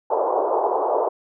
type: band-pass noise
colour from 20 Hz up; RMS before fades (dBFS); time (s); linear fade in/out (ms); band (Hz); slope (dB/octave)
pink; -21; 0.1-1.09; 10; 390 to 1000; 48
effects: none